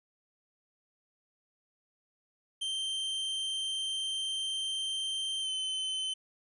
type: tone with pitch glide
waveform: 45% pulse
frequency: 3136 to 3064 Hz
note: G7 to G7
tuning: 0 to -40 cents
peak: -32 dBFS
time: 2.61-6.14 s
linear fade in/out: 10 ms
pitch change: -40 cents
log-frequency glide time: 5.41-5.49 s
effects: resampled to 24000 Hz